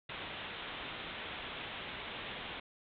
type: low-pass noise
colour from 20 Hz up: white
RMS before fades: -44 dBFS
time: 0.09-2.6 s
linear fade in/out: 5 ms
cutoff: 3700 Hz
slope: 96 dB/octave
effects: none